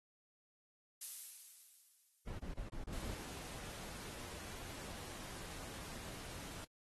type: noise with exponential decay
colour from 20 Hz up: violet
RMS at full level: -41 dBFS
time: 1.01-2.58 s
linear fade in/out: 5 ms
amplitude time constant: 340 ms
type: noise bursts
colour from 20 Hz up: brown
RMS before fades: -44 dBFS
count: 6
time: 2.27-3.14 s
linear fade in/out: 5 ms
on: 120 ms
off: 30 ms
type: noise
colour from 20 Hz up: pink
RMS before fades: -50 dBFS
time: 2.92-6.65 s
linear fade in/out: 10 ms
effects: AAC 32 kbps